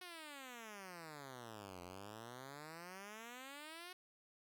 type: exponential two-way sweep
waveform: 5% pulse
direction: down then up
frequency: 370 to 87 to 370 Hz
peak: -39 dBFS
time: 0.01-3.93 s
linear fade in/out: 5 ms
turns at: 1.82 s
effects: none